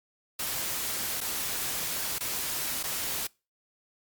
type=noise with dropouts; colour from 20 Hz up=white; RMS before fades=-32 dBFS; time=0.39-3.27 s; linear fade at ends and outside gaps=5 ms; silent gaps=1.206-1.212 / 2.185-2.206 / 2.83-2.837 s; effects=noise-tail reverb RT60 0.3 s tail -25 dB re dry + Opus 48 kbps